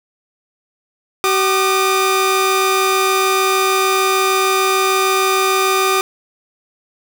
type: tone pair together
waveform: sawtooth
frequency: 381.2 / 1210.2 Hz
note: G4 / D#6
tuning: -48 / -48 cents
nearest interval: octave + minor sixth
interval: 2000 cents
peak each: -12 dBFS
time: 1.24-6.01 s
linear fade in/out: 0 ms
effects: none